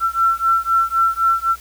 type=beating tone pair; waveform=sine; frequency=1345 / 1348.9 Hz; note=E6 / E6; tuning=+34 / +39 cents; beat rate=3.9 Hz; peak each=-17 dBFS; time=0-1.56 s; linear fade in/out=50 ms; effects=added 60 Hz sine -43 dBFS peak until 1.6 s + white hiss -43 dBFS RMS until 1.6 s